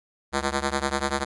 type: ring-modulated tone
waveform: 5% pulse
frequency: 138.3 Hz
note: C#3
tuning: 4 cents flat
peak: -10 dBFS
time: 0.32-1.25 s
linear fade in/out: 20 ms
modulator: 64 Hz
effects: resampled to 24000 Hz